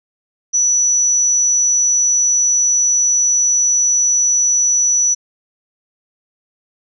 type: tone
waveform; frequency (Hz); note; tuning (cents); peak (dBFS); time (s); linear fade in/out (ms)
sine; 5920; F#8; 0; -11; 0.53-5.15; 20
effects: none